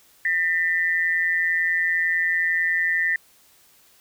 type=tone pair together; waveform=sine; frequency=1804.5 / 1975.5 Hz; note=A6 / B6; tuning=+43 / 0 cents; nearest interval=major second; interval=157 cents; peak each=-21 / -23 dBFS; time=0.25-3.16 s; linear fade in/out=2 ms; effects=white hiss -56 dBFS RMS until 4 s